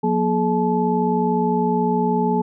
sine tone cluster, 179 / 238.6 / 424.9 / 864 Hz, F3 / A#3 / G#4 / A5, +43 / +41 / +40 / -32 cents, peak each -22 dBFS, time 0.03-2.42 s, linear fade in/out 10 ms, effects none

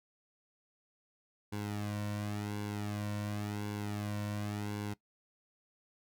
sawtooth tone with flanger, 103.83 Hz, G#2, in tune, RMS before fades -38 dBFS, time 1.52-4.94 s, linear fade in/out 10 ms, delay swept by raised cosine 1.6 to 2.45 ms, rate 0.92 Hz, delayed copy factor -0.75, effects noise-tail reverb RT60 0.1 s tail -19 dB re dry

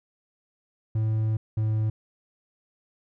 triangle tone pair in turn, 109.6 / 108.84 Hz, A2 / A2, -6 / -18 cents, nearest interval unison, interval 12 cents, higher first, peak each -20 dBFS, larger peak neither, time 0.95-1.37 / 1.57-1.9 s, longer first, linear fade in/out 5 ms, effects none

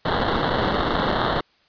white noise with sample-and-hold, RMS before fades -22 dBFS, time 0.05-1.41 s, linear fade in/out 5 ms, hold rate 2450 Hz, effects white hiss -60 dBFS RMS until 1.68 s + resampled to 11025 Hz

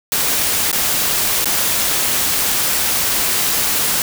white noise with dropouts, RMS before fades -17 dBFS, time 0.12-4.02 s, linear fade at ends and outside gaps 1 ms, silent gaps 0.715-0.728 / 1.445-1.456 s, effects none

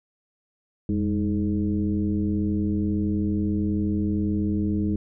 sine tone with frequency modulation, 202.8 Hz, G#3, 41 cents flat, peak -21 dBFS, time 0.89-4.96 s, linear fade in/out 2 ms, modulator 111 Hz, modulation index 1.2, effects none

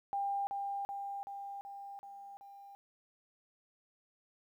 sine tone with echo, 798 Hz, G5, 31 cents sharp, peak -32 dBFS, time 0.13-0.47 s, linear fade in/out 0 ms, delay 380 ms, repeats 6, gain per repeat -3 dB, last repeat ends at 2.75 s, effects 12-bit

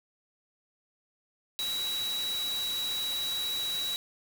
sine tone in noise, 3895 Hz, B7, 25 cents flat, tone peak -30 dBFS, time 1.59-3.96 s, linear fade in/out 0 ms, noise white, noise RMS -39 dBFS, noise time 1.59-3.96 s, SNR +6 dB, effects none

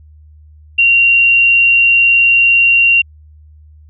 sine tone, 2759 Hz, F7, 22 cents flat, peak -6 dBFS, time 0.78-3.02 s, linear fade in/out 10 ms, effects added 76 Hz sine -38 dBFS peak until 3.89 s

